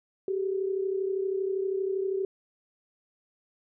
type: tone pair together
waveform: sine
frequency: 382.7 / 415.3 Hz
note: G4 / G#4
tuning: -42 / 0 cents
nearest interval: minor second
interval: 142 cents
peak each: -27 / -34 dBFS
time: 0.28-2.25 s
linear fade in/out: 2 ms
effects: none